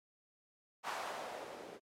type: noise with low-pass filter sweep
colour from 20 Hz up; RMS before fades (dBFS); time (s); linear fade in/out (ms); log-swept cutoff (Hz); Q
violet; -44; 0.83-1.8; 50; 1000 to 380; 1.8
effects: MP3 96 kbps